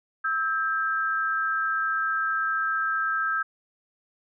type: tone pair together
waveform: sine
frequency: 1303 / 1587.7 Hz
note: E6 / G6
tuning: -20 / +22 cents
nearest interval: minor third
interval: 342 cents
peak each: -26 dBFS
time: 0.24-3.43 s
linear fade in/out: 10 ms
effects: none